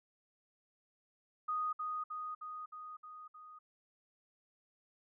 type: tone with echo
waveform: sine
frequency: 1242 Hz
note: D#6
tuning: 3 cents flat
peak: -33 dBFS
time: 1.48-1.73 s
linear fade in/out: 10 ms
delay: 310 ms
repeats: 6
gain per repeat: -3 dB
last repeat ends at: 3.59 s
effects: none